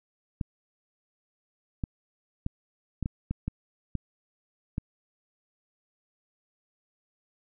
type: clicks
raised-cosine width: 5 ms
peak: -17 dBFS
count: 9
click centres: 0.412 / 1.838 / 2.464 / 3.027 / 3.059 / 3.31 / 3.48 / 3.953 / 4.781 s
effects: none